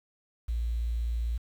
sine tone, 57.8 Hz, A#1, 14 cents flat, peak -27 dBFS, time 0.48-1.38 s, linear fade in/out 10 ms, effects 9-bit

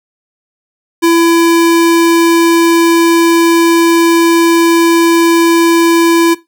square tone, 335.2 Hz, E4, 29 cents sharp, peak -6 dBFS, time 1.02-6.35 s, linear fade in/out 20 ms, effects noise-tail reverb RT60 0.2 s tail -17 dB re dry

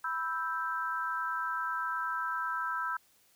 sine chord, E minor, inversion second, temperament equal, 987.8 / 1318.5 / 1568 Hz, B5 / E6 / G6, 0 / 0 / 0 cents, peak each -37 / -34 / -36 dBFS, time 0.04-2.97 s, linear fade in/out 5 ms, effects white hiss -66 dBFS RMS until 3.35 s

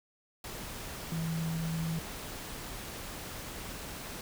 sine tone in noise, 163.3 Hz, E3, 16 cents flat, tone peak -31 dBFS, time 1.12-1.99 s, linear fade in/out 2 ms, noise pink, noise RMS -42 dBFS, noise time 0.44-4.21 s, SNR +8 dB, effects none

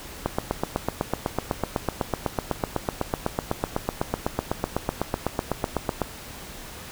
click train, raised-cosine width 1 ms, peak -8 dBFS, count 47, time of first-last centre 0.26-6.017 s, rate 7.99 Hz, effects pink hiss -40 dBFS RMS until 6.91 s

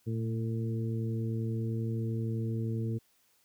harmonic tone with a mistuned harmonic, 112.6 Hz, A2, 40 cents sharp, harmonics 1 / 2 / 3 / 4, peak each -31 / -37 / -41 / -43 dBFS, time 0.06-2.99 s, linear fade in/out 20 ms, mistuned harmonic 1, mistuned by +35 cents, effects white hiss -69 dBFS RMS until 3.44 s

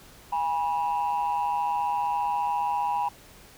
sine tone pair together, 818.2 / 973 Hz, G#5 / B5, -26 / -26 cents, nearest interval minor third, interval 300 cents, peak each -25 dBFS, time 0.32-3.09 s, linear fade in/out 10 ms, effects tanh soft clip ceiling -20 dBFS + pink hiss -51 dBFS RMS until 3.57 s

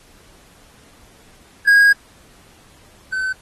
triangle tone pair in turn, 1639 / 1524.5 Hz, G#6 / G6, -23 / -49 cents, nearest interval minor second, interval 126 cents, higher first, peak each -6 / -17 dBFS, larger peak first, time 1.67-1.93 / 3.12-3.33 s, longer first, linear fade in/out 10 ms, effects pink hiss -50 dBFS RMS until 3.41 s + AAC 32 kbps

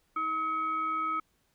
sine tone with frequency modulation, 1278 Hz, D#6, 46 cents sharp, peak -28 dBFS, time 0.16-1.2 s, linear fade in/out 5 ms, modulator 960 Hz, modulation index 0.41, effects pink hiss -72 dBFS RMS until 1.54 s

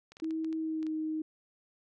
clicks, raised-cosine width 0.2 ms, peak -34 dBFS, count 9, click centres 0.12 / 0.169 / 0.2 / 0.244 / 0.308 / 0.446 / 0.528 / 0.829 / 0.867 s
sine tone with pitch glide, 320 to 313.1 Hz, D#4 to D#4, +49 to +11 cents, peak -31 dBFS, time 0.22-1.22 s, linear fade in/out 5 ms, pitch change -38 cents, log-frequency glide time 0.56-0.92 s
effects none

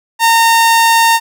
sawtooth tone, 916 Hz, A#5, 31 cents flat, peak -3 dBFS, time 0.19-1.2 s, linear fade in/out 50 ms, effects none

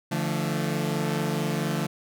sawtooth chord, D minor, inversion none, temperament equal with one note detuned, 146.83 / 171.32 / 220 Hz, D3 / F3 / A3, 0 / -33 / 0 cents, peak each -25 / -25 / -27 dBFS, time 0.11-1.87 s, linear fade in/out 10 ms, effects none

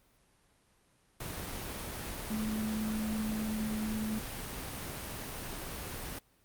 sine tone in noise, 216.5 Hz, A3, 28 cents flat, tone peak -32 dBFS, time 2.3-4.19 s, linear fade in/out 5 ms, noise pink, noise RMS -40 dBFS, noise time 1.2-6.19 s, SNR +5 dB, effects pink hiss -68 dBFS RMS until 6.44 s + Opus 32 kbps

